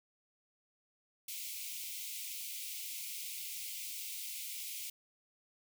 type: high-pass noise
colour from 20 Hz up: white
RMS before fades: -43 dBFS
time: 1.28-4.9 s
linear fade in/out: 5 ms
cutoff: 2100 Hz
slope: 96 dB/octave
effects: none